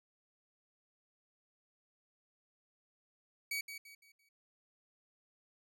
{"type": "tone with echo", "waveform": "sawtooth", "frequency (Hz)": 2264, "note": "C#7", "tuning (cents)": 36, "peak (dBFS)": -32, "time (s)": [3.51, 3.61], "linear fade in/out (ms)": 5, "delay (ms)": 170, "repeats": 4, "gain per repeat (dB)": -9, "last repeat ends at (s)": 4.29, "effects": []}